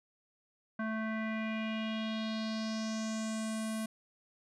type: tone with low-pass filter sweep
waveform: square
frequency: 220 Hz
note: A3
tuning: in tune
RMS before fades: -36 dBFS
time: 0.79-3.86 s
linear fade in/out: 5 ms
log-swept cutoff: 1500 to 11000 Hz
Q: 3.3
effects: none